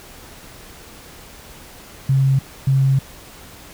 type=tone bursts at uneven times; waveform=sine; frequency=134.9 Hz; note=C#3; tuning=47 cents flat; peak=-12 dBFS; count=2; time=2.09-2.39 / 2.67-2.99 s; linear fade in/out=5 ms; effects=pink hiss -41 dBFS RMS until 3.73 s